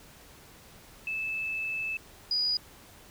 sine tone pair in turn, 2622 / 4915 Hz, E7 / D#8, -10 / -22 cents, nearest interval major seventh, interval 1088 cents, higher second, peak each -30 / -25 dBFS, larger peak second, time 1.07-1.97 / 2.31-2.57 s, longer first, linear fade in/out 2 ms, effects pink hiss -53 dBFS RMS until 3.1 s

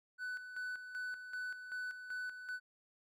triangle tone with tremolo, 1496 Hz, F#6, 19 cents sharp, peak -37 dBFS, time 0.18-2.6 s, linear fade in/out 50 ms, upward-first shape square, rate 2.6 Hz, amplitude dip 60%, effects none

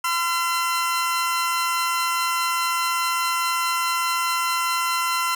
sawtooth tone pair together, 1020.3 / 1362 Hz, C6 / F6, -44 / -44 cents, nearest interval perfect fourth, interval 500 cents, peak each -20 dBFS, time 0.04-5.35 s, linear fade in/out 5 ms, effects none

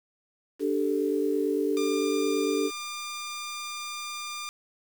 sine chord, D suspended fourth, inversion none, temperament just, 293.7 / 391.6 / 440.5 Hz, D4 / G4 / A4, 0 / -2 / +2 cents, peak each -28 dBFS, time 0.59-2.71 s, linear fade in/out 50 ms
10% pulse tone, 1198 Hz, D6, 34 cents sharp, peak -26 dBFS, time 1.77-4.49 s, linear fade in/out 0 ms
effects 8-bit

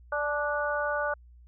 harmonic tone with a mistuned harmonic, 293.7 Hz, D4, in tune, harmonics 2 / 3 / 4 / 5, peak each -30 / -35 / -34 / -31 dBFS, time 0.12-1.14 s, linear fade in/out 5 ms, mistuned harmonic 3, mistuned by -25 cents, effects added 60 Hz sine -50 dBFS peak until 1.47 s

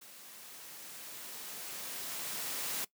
white noise with level ramp, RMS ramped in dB -53 to -36 dBFS, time 0.01-2.85 s, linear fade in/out 10 ms, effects noise-tail reverb RT60 0.1 s tail -20 dB re dry + high-pass 150 Hz 12 dB/octave

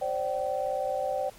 sine tone cluster, 527 / 586 / 768 Hz, C5 / D5 / G5, +12 / -4 / -36 cents, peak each -31 dBFS, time 0.01-1.3 s, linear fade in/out 10 ms, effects pink hiss -52 dBFS RMS until 1.38 s + MP3 64 kbps

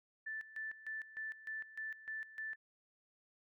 sine tone with tremolo, 1760 Hz, A6, in tune, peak -40 dBFS, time 0.26-2.56 s, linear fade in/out 10 ms, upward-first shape square, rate 3.3 Hz, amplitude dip 80%, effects none

